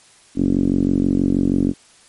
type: tone with low-pass filter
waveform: 5% pulse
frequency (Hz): 46.25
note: F#1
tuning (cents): 0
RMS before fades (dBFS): -17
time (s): 0.35-1.74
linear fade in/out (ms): 50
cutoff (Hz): 270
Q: 4.2
effects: white hiss -50 dBFS RMS until 2.08 s + MP3 48 kbps